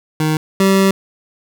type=tone pair in turn; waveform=25% pulse; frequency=155.56 / 193.55 Hz; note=D#3 / G3; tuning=0 / -22 cents; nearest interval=major third; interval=378 cents; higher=second; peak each=-10 / -6 dBFS; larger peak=second; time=0.2-0.37 / 0.6-0.91 s; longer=second; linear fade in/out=2 ms; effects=none